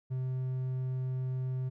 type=tone; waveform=triangle; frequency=129.1 Hz; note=C3; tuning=23 cents flat; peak=-29 dBFS; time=0.1-1.7 s; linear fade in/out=20 ms; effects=none